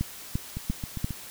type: two click trains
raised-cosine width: 5 ms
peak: -14 / -20 dBFS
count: 4 / 5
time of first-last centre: 0.01-1.044 / 0.57-1.107 s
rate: 2.9 / 7.45 Hz
effects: white hiss -43 dBFS RMS until 1.3 s